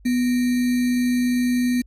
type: tone with sample-and-hold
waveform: sine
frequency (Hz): 247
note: B3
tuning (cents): 0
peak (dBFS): -17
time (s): 0.05-1.82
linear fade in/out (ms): 10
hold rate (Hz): 2100
effects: added 50 Hz sine -46 dBFS peak until 1.86 s + AAC 48 kbps